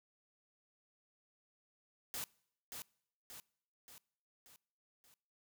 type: noise with echo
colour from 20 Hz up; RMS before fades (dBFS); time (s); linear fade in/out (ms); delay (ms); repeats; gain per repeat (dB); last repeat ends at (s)
white; -42; 2.14-2.24; 0; 580; 5; -5; 5.14
effects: noise-tail reverb RT60 0.7 s tail -25 dB re dry